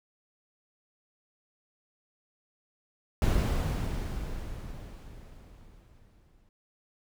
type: noise with exponential decay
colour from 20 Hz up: brown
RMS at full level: -23 dBFS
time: 3.22-6.49 s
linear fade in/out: 1 ms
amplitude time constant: 710 ms
effects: none